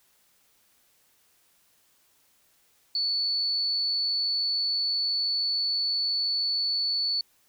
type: tone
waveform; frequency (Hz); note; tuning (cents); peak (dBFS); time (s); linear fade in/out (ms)
sine; 4453; C#8; +7; -24; 2.95-7.21; 2
effects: white hiss -65 dBFS RMS until 7.48 s